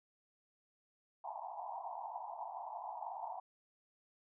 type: band-pass noise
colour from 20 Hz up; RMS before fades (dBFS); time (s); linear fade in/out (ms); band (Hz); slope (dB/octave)
white; -45; 1.24-3.4; 5; 680 to 980; 96
effects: none